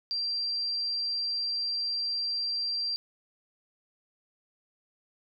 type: tone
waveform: sine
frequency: 4721 Hz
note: D8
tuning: 8 cents sharp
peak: -28 dBFS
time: 0.11-2.96 s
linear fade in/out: 0 ms
effects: none